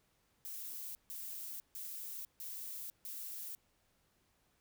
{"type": "noise bursts", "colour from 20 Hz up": "violet", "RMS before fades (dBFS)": -45, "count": 5, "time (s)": [0.45, 3.55], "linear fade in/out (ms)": 0, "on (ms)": 500, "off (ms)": 150, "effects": ["pink hiss -75 dBFS RMS until 4.6 s"]}